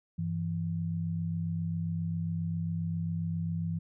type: tone pair together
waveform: sine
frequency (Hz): 98.9 / 166.33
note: G2 / E3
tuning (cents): +16 / +16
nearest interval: major sixth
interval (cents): 900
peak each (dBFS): -35 / -31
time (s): 0.18-3.79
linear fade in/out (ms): 10
effects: none